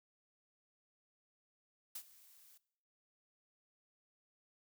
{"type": "noise with ADSR envelope", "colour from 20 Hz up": "blue", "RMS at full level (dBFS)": -43, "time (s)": [1.95, 2.58], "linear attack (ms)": 7, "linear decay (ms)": 66, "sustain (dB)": -20, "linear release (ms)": 8, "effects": ["noise-tail reverb RT60 0.7 s tail -20 dB re dry"]}